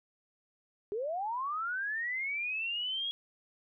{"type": "linear sweep", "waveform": "sine", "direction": "up", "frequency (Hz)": [392, 3322], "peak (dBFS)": -32, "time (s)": [0.92, 3.11], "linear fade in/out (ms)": 0, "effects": []}